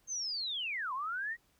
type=linear two-way sweep; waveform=sine; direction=down then up; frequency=6440 to 987.8 to 1926 Hz; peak=-34 dBFS; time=0.07-1.37 s; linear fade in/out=50 ms; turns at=0.93 s; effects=pink hiss -71 dBFS RMS until 1.59 s